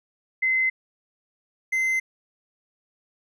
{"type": "tone pair in turn", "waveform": ["sine", "triangle"], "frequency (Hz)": [2056, 2066], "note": ["C7", "C7"], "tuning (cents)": [-31, -22], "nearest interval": "unison", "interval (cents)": 9, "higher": "second", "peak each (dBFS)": -19, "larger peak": "neither", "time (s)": [[0.42, 0.7], [1.72, 2]], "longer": "neither", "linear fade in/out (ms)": 10, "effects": []}